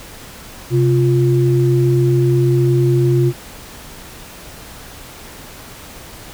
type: tone pair together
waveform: sine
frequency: 131.14 / 350.1 Hz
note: C3 / F4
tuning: +4 / +4 cents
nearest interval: octave + perfect fourth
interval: 1700 cents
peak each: -12 / -15 dBFS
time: 0.7-3.33 s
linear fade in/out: 50 ms
effects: pink hiss -36 dBFS RMS until 6.33 s